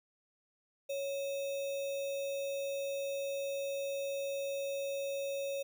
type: tone with sample-and-hold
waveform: sine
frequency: 554.4 Hz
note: C#5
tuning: in tune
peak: -34 dBFS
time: 0.89-5.63 s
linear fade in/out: 10 ms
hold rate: 3150 Hz
effects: none